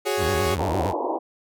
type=chord; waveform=sawtooth; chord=F# suspended second; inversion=none; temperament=equal; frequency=370 / 415.3 / 554.4 Hz; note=F#4 / G#4 / C#5; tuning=0 / 0 / 0 cents; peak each=-23 / -21 / -24 dBFS; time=0.05-0.56 s; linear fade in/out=20 ms
type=tone with vibrato; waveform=sawtooth; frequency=87.31 Hz; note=F2; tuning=in tune; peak=-21 dBFS; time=0.17-0.94 s; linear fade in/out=50 ms; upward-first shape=square; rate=8.8 Hz; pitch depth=180 cents each way
type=band-pass noise; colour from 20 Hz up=white; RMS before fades=-26 dBFS; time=0.58-1.19 s; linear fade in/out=20 ms; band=270 to 1000 Hz; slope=96 dB/octave
effects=none